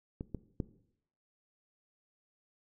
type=clicks; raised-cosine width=3 ms; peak=-25 / -24 / -20 dBFS; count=3; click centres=0.209 / 0.347 / 0.602 s; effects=noise-tail reverb RT60 0.7 s tail -17 dB re dry